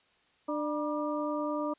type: harmonic tone with a mistuned harmonic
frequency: 298.4 Hz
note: D4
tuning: 28 cents sharp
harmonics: 1 / 2 / 3 / 4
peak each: -33 / -34 / -39 / -38 dBFS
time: 0.48-1.74 s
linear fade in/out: 10 ms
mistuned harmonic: 3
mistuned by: +120 cents
effects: white hiss -67 dBFS RMS until 1.78 s + resampled to 8000 Hz